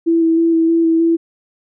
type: tone with vibrato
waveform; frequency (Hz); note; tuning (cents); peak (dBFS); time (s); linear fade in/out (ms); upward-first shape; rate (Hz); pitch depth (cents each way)
sine; 329.6; E4; 0; -10; 0.06-1.17; 20; square; 3.2; 14
effects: none